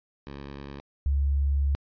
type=tone pair in turn; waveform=10% pulse / sine; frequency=69.9 / 69.9 Hz; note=C#2 / C#2; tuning=+15 / +15 cents; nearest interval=unison; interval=0 cents; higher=neither; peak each=-30 / -21 dBFS; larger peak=second; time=0.27-0.8 / 1.06-1.75 s; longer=second; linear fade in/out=0 ms; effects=resampled to 11025 Hz